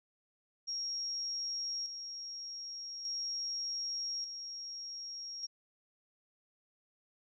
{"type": "tone with tremolo", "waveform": "sine", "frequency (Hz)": 5588, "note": "F8", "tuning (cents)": 0, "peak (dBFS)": -35, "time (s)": [0.67, 5.47], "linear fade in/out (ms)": 20, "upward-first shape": "square", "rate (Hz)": 0.42, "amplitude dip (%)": 50, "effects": []}